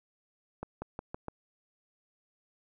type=accelerating click train; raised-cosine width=1 ms; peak=-23 dBFS; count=5; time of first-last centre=0.63-1.283 s; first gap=190 ms; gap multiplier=0.9; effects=none